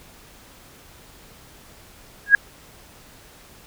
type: tone with exponential growth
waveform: sine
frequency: 1644 Hz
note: G#6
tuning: 18 cents flat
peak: -3 dBFS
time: 2.26-2.35 s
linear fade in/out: 2 ms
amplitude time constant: 18 ms
effects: pink hiss -48 dBFS RMS until 3.66 s